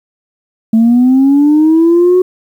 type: linear sweep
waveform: sine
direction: up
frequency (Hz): 220 to 370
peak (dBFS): -3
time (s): 0.73-2.22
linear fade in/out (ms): 5
effects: tanh soft clip ceiling -2 dBFS + 7-bit